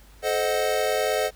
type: chord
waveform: square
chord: A diminished seventh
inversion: none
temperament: equal with one note detuned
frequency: 432.9 / 523.3 / 622.3 / 740 Hz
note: A4 / C5 / Eb5 / Gb5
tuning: -28 / 0 / 0 / 0 cents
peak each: -28 / -28 / -27 / -30 dBFS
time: 0.22-1.31 s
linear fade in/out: 50 ms
effects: added 50 Hz sine -49 dBFS peak until 1.35 s + pink hiss -55 dBFS RMS until 1.35 s